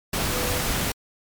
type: tone in noise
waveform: sine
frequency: 496.1 Hz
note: B4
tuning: 8 cents sharp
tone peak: -31 dBFS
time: 0.32-0.62 s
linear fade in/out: 5 ms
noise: pink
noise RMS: -25 dBFS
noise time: 0.13-0.92 s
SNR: -9 dB
effects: MP3 96 kbps